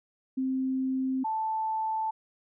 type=tone pair in turn; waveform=sine; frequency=262.1 / 879.6 Hz; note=C4 / A5; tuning=+3 / -1 cents; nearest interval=octave + major sixth; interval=2096 cents; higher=second; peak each=-26 / -27 dBFS; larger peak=first; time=0.37-1.24 / 1.24-2.11 s; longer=neither; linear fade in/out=10 ms; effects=none